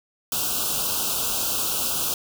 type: band-stop noise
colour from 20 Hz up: white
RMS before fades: -25 dBFS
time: 0.32-2.14 s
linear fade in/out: 2 ms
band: 1500 to 2600 Hz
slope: 96 dB/octave
effects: none